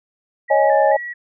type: tone with vibrato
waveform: sine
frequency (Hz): 1848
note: A#6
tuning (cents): -16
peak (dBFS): -26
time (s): 0.48-1.14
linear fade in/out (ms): 20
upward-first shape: square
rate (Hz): 2.3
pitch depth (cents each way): 73
type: chord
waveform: sine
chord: C# suspended second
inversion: none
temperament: just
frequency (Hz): 554.4 / 623.7 / 831.5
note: C#5 / D#5 / G#5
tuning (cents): 0 / +4 / +2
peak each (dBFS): -16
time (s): 0.5-0.97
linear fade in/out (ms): 10
effects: none